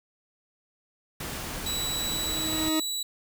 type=noise; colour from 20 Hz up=pink; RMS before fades=-35 dBFS; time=1.2-2.69 s; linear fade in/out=5 ms
type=tone with exponential growth; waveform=40% pulse; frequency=314.7 Hz; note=D#4; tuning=20 cents sharp; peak=-22 dBFS; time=1.6-2.8 s; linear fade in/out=5 ms; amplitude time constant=260 ms
type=tone; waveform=25% pulse; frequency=3928 Hz; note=B7; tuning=10 cents flat; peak=-25 dBFS; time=1.66-3.03 s; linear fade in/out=5 ms
effects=none